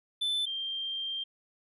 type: tone pair in turn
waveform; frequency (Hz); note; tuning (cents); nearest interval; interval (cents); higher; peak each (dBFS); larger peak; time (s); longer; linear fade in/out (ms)
triangle / sine; 3520 / 3174; A7 / G7; 0 / +21; major second; 179; first; -26 / -32; first; 0.21-0.46 / 0.46-1.24; second; 10
effects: resampled to 32000 Hz